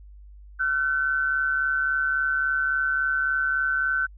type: tone pair together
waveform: sine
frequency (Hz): 1375.4 / 1519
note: F6 / F#6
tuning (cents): -27 / +45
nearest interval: major second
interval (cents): 172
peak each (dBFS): -28 / -22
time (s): 0.59-4.07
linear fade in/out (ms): 20
effects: added 50 Hz sine -43 dBFS peak until 4.17 s